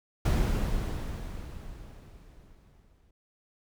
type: noise with exponential decay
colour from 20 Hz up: brown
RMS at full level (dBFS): -23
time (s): 0.25-3.11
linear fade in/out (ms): 5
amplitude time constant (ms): 620
effects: none